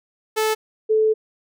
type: tone pair in turn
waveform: sawtooth / sine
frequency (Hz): 435.7 / 435.7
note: A4 / A4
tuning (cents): -17 / -17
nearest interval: unison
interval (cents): 0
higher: neither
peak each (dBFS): -14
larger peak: neither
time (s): 0.36-0.55 / 0.89-1.14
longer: second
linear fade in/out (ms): 20
effects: none